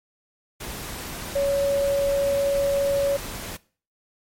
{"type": "tone in noise", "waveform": "sine", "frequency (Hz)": 560, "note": "C#5", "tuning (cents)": 18, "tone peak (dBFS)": -19, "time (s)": [1.35, 3.17], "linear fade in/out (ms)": 10, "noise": "pink", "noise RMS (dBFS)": -34, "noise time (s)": [0.6, 3.57], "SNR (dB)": 12, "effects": ["noise-tail reverb RT60 0.4 s tail -20 dB re dry", "MP3 64 kbps"]}